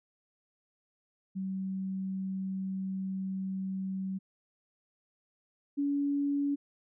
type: tone pair in turn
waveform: sine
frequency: 190.6 / 284 Hz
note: G3 / C#4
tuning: -48 / +42 cents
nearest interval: perfect fifth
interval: 690 cents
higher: second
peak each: -32 / -27 dBFS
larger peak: second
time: 1.35-4.19 / 5.77-6.56 s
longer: first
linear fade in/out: 20 ms
effects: none